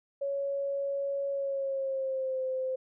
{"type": "tone with pitch glide", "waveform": "sine", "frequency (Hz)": [557, 519.7], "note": ["C#5", "C5"], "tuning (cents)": [8, -12], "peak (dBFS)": -29, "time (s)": [0.21, 2.76], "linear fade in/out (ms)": 10, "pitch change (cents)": -120, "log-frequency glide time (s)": [1.3, 2.42], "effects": []}